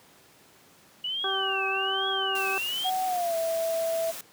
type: tone with vibrato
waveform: sine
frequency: 2917 Hz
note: F#7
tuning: 25 cents flat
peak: -28 dBFS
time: 1.04-2.9 s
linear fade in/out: 5 ms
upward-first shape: triangle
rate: 1.2 Hz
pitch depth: 240 cents each way
type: harmonic tone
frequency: 386.5 Hz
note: G4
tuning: 24 cents flat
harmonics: 1 / 2 / 3 / 4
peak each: -33 / -33 / -33 / -33 dBFS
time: 1.24-2.58 s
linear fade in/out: 2 ms
type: noise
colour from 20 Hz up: white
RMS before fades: -39 dBFS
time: 2.35-4.21 s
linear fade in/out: 2 ms
type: tone with pitch glide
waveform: sine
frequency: 748 to 658.7 Hz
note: F#5 to E5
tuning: +19 to -1 cents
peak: -25 dBFS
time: 2.84-4.12 s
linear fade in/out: 20 ms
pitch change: -220 cents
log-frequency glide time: 3.06-3.36 s
effects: pink hiss -56 dBFS RMS until 4.32 s + high-pass 150 Hz 12 dB/octave